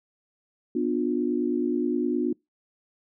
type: chord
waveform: sine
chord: B diminished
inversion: none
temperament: just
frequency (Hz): 246.9 / 296.3 / 355.6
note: B3 / D4 / F4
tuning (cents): 0 / +15 / +31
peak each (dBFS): -27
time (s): 0.75-2.33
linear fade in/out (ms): 5
effects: noise-tail reverb RT60 0.2 s tail -26 dB re dry